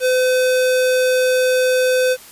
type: tone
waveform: square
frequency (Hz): 509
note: C5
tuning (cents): -48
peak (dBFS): -14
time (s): 0-2.17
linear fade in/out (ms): 50
effects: white hiss -41 dBFS RMS until 2.31 s + resampled to 32000 Hz